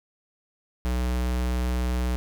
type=tone; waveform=square; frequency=61.74 Hz; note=B1; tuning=in tune; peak=-24 dBFS; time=0.85-2.16 s; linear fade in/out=0 ms; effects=none